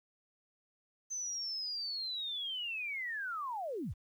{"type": "linear sweep", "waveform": "sine", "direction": "down", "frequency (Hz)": [6200, 39.1], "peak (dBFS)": -36, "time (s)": [1.1, 3.94], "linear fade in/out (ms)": 20, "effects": ["11-bit"]}